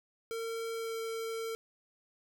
square tone with pitch glide, 455.7 to 452 Hz, A#4 to A4, -39 to +47 cents, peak -36 dBFS, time 0.31-1.55 s, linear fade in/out 0 ms, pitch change -14 cents, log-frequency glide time 0.73-0.96 s, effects none

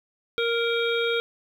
harmonic tone, 466.2 Hz, A#4, in tune, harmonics 1 / 3 / 5 / 7 / 8, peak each -24 / -29 / -31 / -32 / -33 dBFS, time 0.38-1.2 s, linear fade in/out 0 ms, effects 9-bit

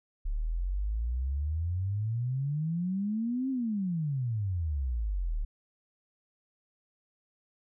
sine exponential two-way sweep, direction up then down, 34.97 to 270 to 34.97 Hz, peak -28 dBFS, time 0.25-5.45 s, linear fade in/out 10 ms, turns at 3.5 s, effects none

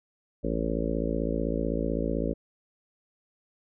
harmonic tone, 55.8 Hz, A1, 25 cents sharp, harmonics 1 / 3 / 4 / 5 / 6 / 7 / 8 / 9 / 10, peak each -32 / -34 / -34 / -33 / -36 / -39 / -35 / -36 / -36 dBFS, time 0.43-2.34 s, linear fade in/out 20 ms, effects none

